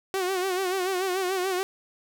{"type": "tone with vibrato", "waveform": "sawtooth", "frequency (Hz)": 373.2, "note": "F#4", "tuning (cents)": 15, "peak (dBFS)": -21, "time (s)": [0.14, 1.63], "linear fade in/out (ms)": 0, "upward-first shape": "sine", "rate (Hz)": 6.9, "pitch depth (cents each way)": 75, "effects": []}